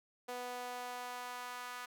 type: tone with high-pass filter sweep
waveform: sawtooth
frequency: 246.9 Hz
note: B3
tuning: in tune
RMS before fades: -44 dBFS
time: 0.28-1.86 s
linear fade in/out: 10 ms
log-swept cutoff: 570 to 1200 Hz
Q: 1.9
effects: none